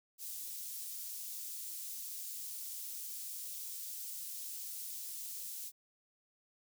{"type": "high-pass noise", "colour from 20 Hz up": "white", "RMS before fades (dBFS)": -44, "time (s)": [0.18, 5.72], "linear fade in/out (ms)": 50, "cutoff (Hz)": 5800, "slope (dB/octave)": 12, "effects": []}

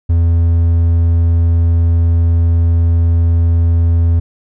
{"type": "tone", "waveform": "triangle", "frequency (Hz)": 84, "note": "E2", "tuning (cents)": 33, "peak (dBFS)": -6, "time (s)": [0.09, 4.2], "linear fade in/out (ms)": 10, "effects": []}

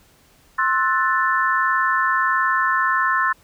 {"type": "chord", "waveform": "sine", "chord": "F# half-diminished seventh", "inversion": "second", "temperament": "equal with one note detuned", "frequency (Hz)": [1058.7, 1318.5, 1480, 1760], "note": ["C6", "E6", "F#6", "A6"], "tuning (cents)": [20, 0, 0, 0], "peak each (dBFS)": [-20, -23, -25, -21], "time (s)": [0.58, 3.33], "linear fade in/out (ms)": 10, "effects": ["pink hiss -55 dBFS RMS until 3.43 s"]}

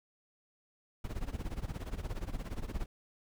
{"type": "noise with tremolo", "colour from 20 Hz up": "brown", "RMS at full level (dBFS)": -35, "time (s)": [1.04, 2.86], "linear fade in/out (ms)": 5, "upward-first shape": "sine", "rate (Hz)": 17, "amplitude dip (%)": 85, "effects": []}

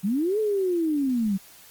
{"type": "linear two-way sweep", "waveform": "sine", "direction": "up then down", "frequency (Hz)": [177.7, 439.9, 185.9], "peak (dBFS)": -21, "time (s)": [0.03, 1.38], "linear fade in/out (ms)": 20, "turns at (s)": 0.39, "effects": ["white hiss -50 dBFS RMS until 1.7 s", "Opus 32 kbps"]}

